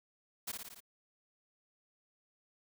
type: noise with echo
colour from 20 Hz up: white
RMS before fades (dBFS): -39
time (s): 0.47-0.52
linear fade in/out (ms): 10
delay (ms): 57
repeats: 5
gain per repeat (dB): -3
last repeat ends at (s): 0.805
effects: none